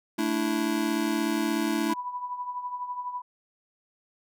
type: chord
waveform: square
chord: A suspended fourth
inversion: none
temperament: just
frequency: 220 / 293.3 / 330 Hz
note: A3 / D4 / E4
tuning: 0 / -2 / +2 cents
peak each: -31 / -30 / -29 dBFS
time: 0.18-1.94 s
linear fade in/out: 10 ms
type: tone with tremolo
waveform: sine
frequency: 987.8 Hz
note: B5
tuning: in tune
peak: -28 dBFS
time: 1.89-3.22 s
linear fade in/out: 10 ms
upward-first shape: triangle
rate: 12 Hz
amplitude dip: 70%
effects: none